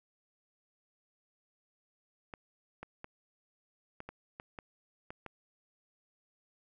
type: clicks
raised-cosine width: 0.5 ms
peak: -28 dBFS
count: 9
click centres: 2.338 / 2.83 / 3.044 / 4.004 / 4.09 / 4.399 / 4.588 / 5.105 / 5.263 s
effects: none

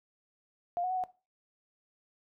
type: tone with pitch steps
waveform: sine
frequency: 700 / 734 / 746 / 737 Hz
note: F5 / F#5 / F#5 / F#5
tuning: +4 / -14 / +14 / -7 cents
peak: -29 dBFS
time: 0.77-1.038 s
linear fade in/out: 0 ms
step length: 67 ms
effects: noise-tail reverb RT60 0.3 s tail -18 dB re dry

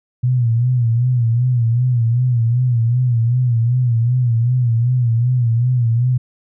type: tone with vibrato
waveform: sine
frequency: 120.5 Hz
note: B2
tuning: 42 cents flat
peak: -12 dBFS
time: 0.23-6.18 s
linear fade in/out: 10 ms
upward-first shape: sine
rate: 2.6 Hz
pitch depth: 96 cents each way
effects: none

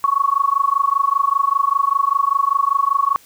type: tone with amplitude modulation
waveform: sine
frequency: 1113 Hz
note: C#6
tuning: 7 cents sharp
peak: -10 dBFS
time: 0.04-3.16 s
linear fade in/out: 0 ms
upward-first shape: sine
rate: 25.1 Hz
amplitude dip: 95%
effects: white hiss -49 dBFS RMS until 3.25 s

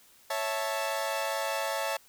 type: chord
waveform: sawtooth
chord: A major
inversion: first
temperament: equal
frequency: 554.4 / 659.3 / 880 Hz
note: C#5 / E5 / A5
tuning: 0 / 0 / 0 cents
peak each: -30 dBFS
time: 0.3-1.97 s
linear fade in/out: 5 ms
effects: white hiss -59 dBFS RMS until 2.08 s

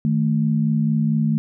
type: tone pair together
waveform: sine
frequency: 155.56 / 220 Hz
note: D#3 / A3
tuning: 0 / 0 cents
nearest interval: tritone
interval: 600 cents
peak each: -19 dBFS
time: 0.05-1.38 s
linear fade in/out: 0 ms
effects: none

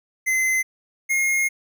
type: tone pair in turn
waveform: square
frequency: 2055 / 2145 Hz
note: C7 / C7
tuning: -32 / +42 cents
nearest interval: minor second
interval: 74 cents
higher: second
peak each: -19 dBFS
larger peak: neither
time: 0.26-0.63 / 1.09-1.49 s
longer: second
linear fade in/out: 20 ms
effects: none

